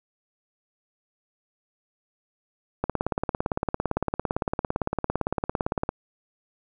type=click train; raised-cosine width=1 ms; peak=-10 dBFS; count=55; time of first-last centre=2.84-5.891 s; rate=17.7 Hz; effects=none